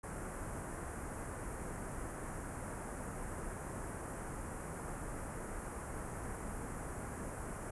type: band-stop noise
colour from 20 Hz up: pink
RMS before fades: -43 dBFS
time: 0.03-7.71 s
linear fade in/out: 10 ms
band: 1700 to 9000 Hz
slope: 24 dB/octave
effects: resampled to 24000 Hz